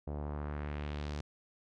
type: tone with low-pass filter sweep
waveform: sawtooth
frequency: 73.7 Hz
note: D2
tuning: 7 cents sharp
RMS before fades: -39 dBFS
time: 0.07-1.21 s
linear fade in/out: 5 ms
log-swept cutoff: 640 to 5900 Hz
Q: 1.4
effects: none